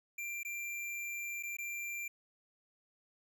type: tone with dropouts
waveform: square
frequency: 2369 Hz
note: D7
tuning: 14 cents sharp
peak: -39 dBFS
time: 0.18-2.08 s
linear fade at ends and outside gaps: 5 ms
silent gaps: 0.432-0.449 / 1.427-1.433 / 1.569-1.585 s
effects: none